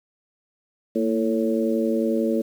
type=harmonic tone with a mistuned harmonic; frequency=111.1 Hz; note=A2; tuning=17 cents sharp; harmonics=2 / 3 / 4 / 5; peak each=-23 / -25 / -26 / -27 dBFS; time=0.95-2.42 s; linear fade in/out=10 ms; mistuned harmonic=2; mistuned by=+50 cents; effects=8-bit